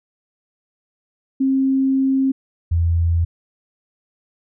sine tone pair in turn, 267.3 / 84.19 Hz, C4 / E2, +37 / +37 cents, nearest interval octave + minor sixth, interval 2000 cents, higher first, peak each -14 dBFS, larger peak neither, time 1.4-2.32 / 2.71-3.25 s, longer first, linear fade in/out 10 ms, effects none

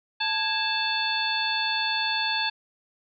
harmonic tone with a mistuned harmonic, 880 Hz, A5, in tune, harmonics 1 / 2 / 3 / 4 / 5, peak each -30 / -30 / -30 / -30 / -30 dBFS, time 0.2-2.5 s, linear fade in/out 10 ms, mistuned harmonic 2, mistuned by -110 cents, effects none

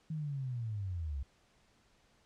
sine linear sweep, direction down, 160.5 to 64.3 Hz, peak -35 dBFS, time 0.1-1.23 s, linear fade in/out 5 ms, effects pink hiss -69 dBFS RMS until 2.25 s + low-pass 7000 Hz 12 dB/octave

